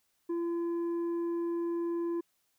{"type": "tone with tanh clipping", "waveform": "sine", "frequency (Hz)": 340.1, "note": "F4", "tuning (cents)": -46, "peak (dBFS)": -31, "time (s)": [0.29, 2.21], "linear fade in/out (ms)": 10, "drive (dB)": 5, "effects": ["white hiss -75 dBFS RMS until 2.58 s"]}